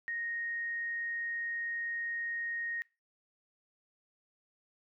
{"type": "tone", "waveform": "sine", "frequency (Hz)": 1864.7, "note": "A#6", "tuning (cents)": 0, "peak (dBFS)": -34, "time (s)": [0.08, 2.82], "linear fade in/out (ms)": 0, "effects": ["noise-tail reverb RT60 0.3 s tail -23 dB re dry"]}